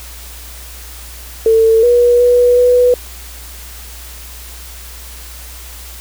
sine tone with pitch steps, 448.3 / 483 / 488.6 / 492.9 Hz, A4 / B4 / B4 / B4, +32 / -39 / -19 / -3 cents, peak -6 dBFS, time 1.46-2.94 s, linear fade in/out 2 ms, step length 370 ms, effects added 60 Hz sine -32 dBFS peak until 6 s + white hiss -34 dBFS RMS until 6 s

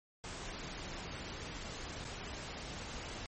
pink noise with dropouts, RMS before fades -44 dBFS, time 0.24-3.26 s, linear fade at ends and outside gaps 0 ms, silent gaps 2.043-2.05 s, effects MP3 32 kbps

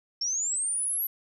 sine linear sweep, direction up, 5360 to 11850 Hz, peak -26 dBFS, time 0.21-1.07 s, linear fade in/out 5 ms, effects none

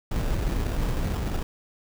brown noise with sample-and-hold, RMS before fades -26 dBFS, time 0.11-1.43 s, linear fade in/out 5 ms, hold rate 2100 Hz, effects none

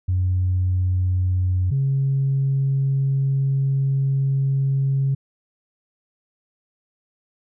sine tone pair in turn, 91.6 / 136.26 Hz, F#2 / C#3, -17 / -29 cents, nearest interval perfect fifth, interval 688 cents, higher second, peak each -16 dBFS, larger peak neither, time 0.08-1.71 / 1.71-5.15 s, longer second, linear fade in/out 10 ms, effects tanh soft clip ceiling -13 dBFS

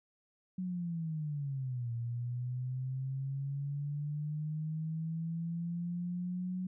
sine linear two-way sweep, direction down then up, 186.2 to 116.54 to 184.8 Hz, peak -34 dBFS, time 0.58-6.67 s, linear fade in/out 5 ms, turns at 1.92 s, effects none

